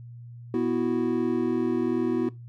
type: chord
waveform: triangle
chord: B suspended fourth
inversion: none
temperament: equal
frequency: 246.9 / 329.6 / 370 Hz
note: B3 / E4 / F#4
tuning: 0 / 0 / 0 cents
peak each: -25 dBFS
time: 0.54-2.29 s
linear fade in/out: 2 ms
effects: noise-tail reverb RT60 0.2 s tail -19 dB re dry + added 119 Hz sine -40 dBFS peak until 2.48 s